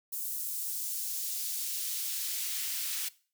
white noise with high-pass filter sweep, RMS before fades -35 dBFS, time 0.12-3.09 s, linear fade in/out 10 ms, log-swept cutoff 9300 to 2000 Hz, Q 0.76, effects noise-tail reverb RT60 0.4 s tail -20 dB re dry

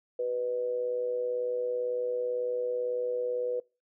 sine tone with amplitude modulation, 493.9 Hz, B4, in tune, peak -25 dBFS, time 0.19-3.6 s, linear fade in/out 5 ms, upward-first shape sine, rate 118 Hz, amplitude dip 55%, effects noise-tail reverb RT60 0.3 s tail -25 dB re dry

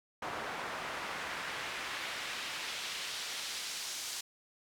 pink noise with band-pass filter sweep, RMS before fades -40 dBFS, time 0.22-4.21 s, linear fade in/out 5 ms, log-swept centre 1000 to 5900 Hz, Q 0.93, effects none

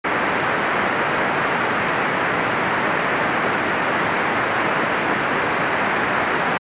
white low-pass noise, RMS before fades -20 dBFS, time 0.04-6.58 s, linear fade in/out 10 ms, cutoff 2000 Hz, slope 24 dB/octave, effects high-pass 150 Hz 12 dB/octave + resampled to 8000 Hz

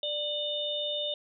sine tone cluster, 591 / 2961 / 3627 Hz, D5 / F#7 / A#7, +11 / +1 / -48 cents, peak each -34 / -37 / -32 dBFS, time 0.03-1.14 s, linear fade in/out 2 ms, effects none

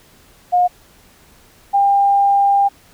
sine tone pair in turn, 716 / 798.8 Hz, F5 / G5, +43 / +32 cents, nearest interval major second, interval 189 cents, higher second, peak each -10 dBFS, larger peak neither, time 0.52-0.68 / 1.73-2.69 s, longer second, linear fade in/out 20 ms, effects pink hiss -49 dBFS RMS until 2.93 s

